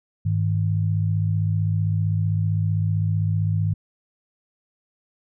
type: tone pair together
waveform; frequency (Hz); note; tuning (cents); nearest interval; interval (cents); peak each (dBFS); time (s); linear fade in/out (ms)
sine; 101.76 / 157.3; G#2 / D#3; -35 / +19; minor sixth; 754; -20 / -24; 0.25-3.74; 10
effects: none